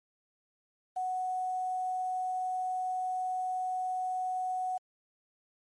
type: tone with quantisation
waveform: sine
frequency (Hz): 740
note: F#5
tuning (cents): 0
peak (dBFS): -30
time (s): 0.96-4.78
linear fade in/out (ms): 10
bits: 9
effects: MP3 48 kbps